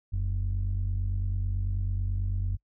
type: tone pair together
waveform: sine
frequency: 44.24 / 93.3 Hz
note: F1 / F#2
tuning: +23 / +15 cents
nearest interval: octave + minor second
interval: 1292 cents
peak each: -27 dBFS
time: 0.12-2.57 s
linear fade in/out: 20 ms
effects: noise-tail reverb RT60 0.1 s tail -26 dB re dry + tanh soft clip ceiling -22 dBFS